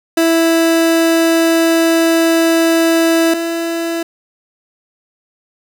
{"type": "tone pair in turn", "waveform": "30% pulse", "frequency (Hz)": [329.6, 333.8], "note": ["E4", "E4"], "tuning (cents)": [0, 22], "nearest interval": "unison", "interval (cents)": 22, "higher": "second", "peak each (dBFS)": [-7, -14], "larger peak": "first", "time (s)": [[0.17, 3.34], [3.34, 4.03]], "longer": "first", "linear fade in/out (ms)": 5, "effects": []}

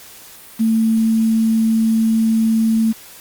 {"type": "tone with quantisation", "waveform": "sine", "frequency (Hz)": 223.4, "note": "A3", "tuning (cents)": 27, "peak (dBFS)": -12, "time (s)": [0.59, 2.93], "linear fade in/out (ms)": 20, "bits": 6, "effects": ["white hiss -40 dBFS RMS until 3.2 s", "Opus 48 kbps"]}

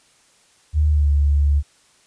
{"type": "tone with pitch glide", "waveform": "sine", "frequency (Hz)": [75.7, 71.99], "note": ["D#2", "D2"], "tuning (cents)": [-47, -34], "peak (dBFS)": -13, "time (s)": [0.73, 1.63], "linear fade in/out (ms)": 50, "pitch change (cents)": -87, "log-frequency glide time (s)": [0.89, 1.09], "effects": ["white hiss -56 dBFS RMS until 2.06 s", "resampled to 22050 Hz"]}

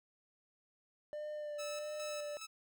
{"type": "tone with vibrato", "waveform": "triangle", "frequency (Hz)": 596, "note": "D5", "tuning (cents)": 25, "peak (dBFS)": -38, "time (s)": [1.13, 2.37], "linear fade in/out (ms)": 0, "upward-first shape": "sine", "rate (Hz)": 1.5, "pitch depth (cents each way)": 21}
{"type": "tone with tremolo", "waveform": "10% pulse", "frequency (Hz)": 1304, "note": "E6", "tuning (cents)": -19, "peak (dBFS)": -36, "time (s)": [1.58, 2.47], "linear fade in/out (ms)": 20, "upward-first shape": "square", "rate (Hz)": 2.4, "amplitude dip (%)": 55}
{"effects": []}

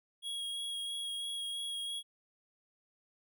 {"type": "tone with vibrato", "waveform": "square", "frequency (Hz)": 3302, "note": "G#7", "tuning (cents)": -11, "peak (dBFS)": -37, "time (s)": [0.22, 2.03], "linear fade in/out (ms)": 50, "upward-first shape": "sine", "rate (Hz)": 3, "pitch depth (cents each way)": 12, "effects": []}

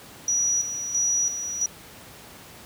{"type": "tone with tremolo", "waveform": "sine", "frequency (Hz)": 5830, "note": "F#8", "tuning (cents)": -26, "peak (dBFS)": -20, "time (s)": [0.28, 1.66], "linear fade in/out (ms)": 2, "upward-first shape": "square", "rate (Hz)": 1.5, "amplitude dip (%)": 60, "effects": ["pink hiss -45 dBFS RMS until 2.65 s", "high-pass 80 Hz 12 dB/octave"]}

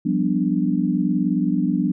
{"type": "chord", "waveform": "sine", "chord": "G dominant seventh", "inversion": "third", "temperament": "equal with one note detuned", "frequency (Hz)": [177.15, 196, 246.9, 293.7], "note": ["F3", "G3", "B3", "D4"], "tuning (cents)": [25, 0, 0, 0], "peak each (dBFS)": -23, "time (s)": [0.05, 1.92], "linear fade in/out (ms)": 10, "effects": []}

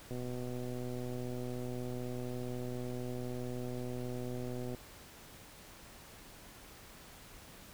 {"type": "click train", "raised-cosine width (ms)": 2, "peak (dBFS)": -29, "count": 576, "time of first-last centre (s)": [0.11, 4.747], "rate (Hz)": 124, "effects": ["pink hiss -54 dBFS RMS until 7.73 s"]}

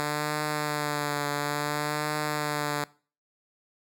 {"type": "tone with vibrato", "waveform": "5% pulse", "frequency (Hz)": 148, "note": "D3", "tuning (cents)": 14, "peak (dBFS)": -16, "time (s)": [0, 2.84], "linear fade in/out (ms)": 0, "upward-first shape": "triangle", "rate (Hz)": 0.58, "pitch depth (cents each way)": 37, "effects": ["noise-tail reverb RT60 0.4 s tail -22 dB re dry"]}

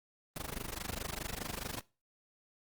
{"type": "noise with amplitude modulation", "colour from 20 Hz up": "pink", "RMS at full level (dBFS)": -37, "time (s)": [0.36, 1.81], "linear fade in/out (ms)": 2, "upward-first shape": "sine", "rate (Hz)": 24.8, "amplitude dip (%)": 90, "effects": ["noise-tail reverb RT60 0.3 s tail -22 dB re dry", "Opus 32 kbps"]}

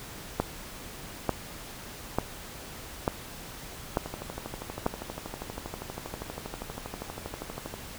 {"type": "two click trains", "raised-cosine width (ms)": 1, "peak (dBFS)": [-10, -21], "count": [6, 47], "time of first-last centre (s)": [[0.4, 4.864], [4.06, 7.74]], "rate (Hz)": [1.12, 12.5], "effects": ["pink hiss -43 dBFS RMS until 7.98 s"]}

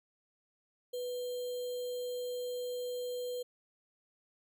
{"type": "tone with sample-and-hold", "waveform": "sine", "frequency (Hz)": 493.9, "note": "B4", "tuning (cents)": 0, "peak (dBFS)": -35, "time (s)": [0.93, 3.43], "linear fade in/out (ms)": 10, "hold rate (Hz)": 3675, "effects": []}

